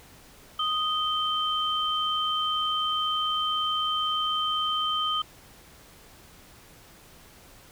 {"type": "tone pair together", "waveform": "sine", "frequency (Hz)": [1244.5, 3111], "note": ["D#6", "G7"], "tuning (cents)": [0, -14], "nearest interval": "octave + major third", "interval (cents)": 1586, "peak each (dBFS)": -27, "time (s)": [0.59, 5.22], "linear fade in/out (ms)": 5, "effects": ["pink hiss -52 dBFS RMS until 7.71 s"]}